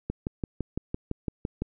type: click train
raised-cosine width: 3 ms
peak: -16 dBFS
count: 10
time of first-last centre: 0.1-1.62 s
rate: 5.92 Hz
effects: none